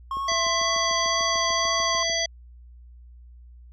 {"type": "tone with vibrato", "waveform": "triangle", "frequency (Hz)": 1076, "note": "C6", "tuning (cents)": 48, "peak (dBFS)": -24, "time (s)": [0.11, 2.03], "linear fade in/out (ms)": 2, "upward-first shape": "triangle", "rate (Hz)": 2, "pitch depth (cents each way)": 41}
{"type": "click train", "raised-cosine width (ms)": 2, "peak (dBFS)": -29, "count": 14, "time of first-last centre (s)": [0.17, 2.099], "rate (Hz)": 6.74}
{"type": "harmonic tone", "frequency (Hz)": 665, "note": "E5", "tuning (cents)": 15, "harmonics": [1, 3, 5, 7, 9], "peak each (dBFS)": [-29, -29, -29, -29, -29], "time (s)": [0.28, 2.26], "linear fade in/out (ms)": 5}
{"effects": ["added 60 Hz sine -44 dBFS peak until 3.72 s"]}